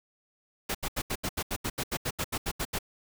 pink noise bursts, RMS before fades -31 dBFS, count 16, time 0.69-2.788 s, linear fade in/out 10 ms, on 58 ms, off 78 ms, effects none

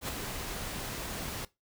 pink noise with ADSR envelope, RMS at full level -33 dBFS, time 0.01-1.45 s, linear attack 75 ms, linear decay 9 ms, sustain -5 dB, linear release 3 ms, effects noise-tail reverb RT60 0.2 s tail -19 dB re dry

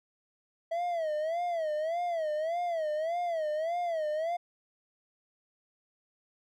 triangle tone with vibrato, 653 Hz, E5, 17 cents flat, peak -27 dBFS, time 0.71-4.37 s, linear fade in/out 10 ms, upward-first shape sine, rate 1.7 Hz, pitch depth 140 cents each way, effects none

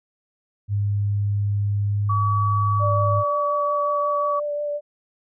sine tone with pitch glide, 101.9 to 103.32 Hz, G#2 to G#2, -32 to -8 cents, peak -19 dBFS, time 0.68-3.24 s, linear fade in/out 50 ms, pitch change +24 cents, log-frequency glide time 1.88-2.19 s
sine tone, 1138 Hz, C#6, 45 cents sharp, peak -21 dBFS, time 2.09-4.4 s, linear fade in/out 10 ms
sine tone with vibrato, 587.3 Hz, D5, in tune, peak -23 dBFS, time 2.79-4.81 s, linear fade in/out 50 ms, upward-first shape triangle, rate 5.6 Hz, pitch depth 15 cents each way
effects none

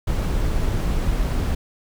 brown noise, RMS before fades -21 dBFS, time 0.07-1.55 s, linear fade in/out 5 ms, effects none

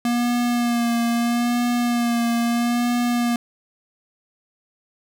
square tone with vibrato, 237.9 Hz, A#3, 35 cents sharp, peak -19 dBFS, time 0.05-3.36 s, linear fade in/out 2 ms, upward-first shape sine, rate 0.77 Hz, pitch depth 27 cents each way, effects none

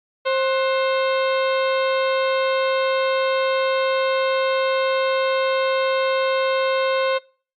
harmonic tone with a mistuned harmonic, 529 Hz, C5, 19 cents sharp, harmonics 1 / 2 / 3 / 4 / 5 / 6 / 7 / 8, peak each -19 / -25 / -29 / -31 / -33 / -35 / -36 / -37 dBFS, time 0.25-7.19 s, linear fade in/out 20 ms, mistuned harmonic 3, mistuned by -110 cents, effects noise-tail reverb RT60 0.4 s tail -23 dB re dry + Opus 48 kbps

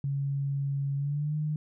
sine tone with pitch glide, 139.4 to 152.02 Hz, C#3 to D#3, +10 to -40 cents, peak -27 dBFS, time 0.04-1.56 s, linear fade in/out 2 ms, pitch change +150 cents, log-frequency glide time 0.96-1.35 s, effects none

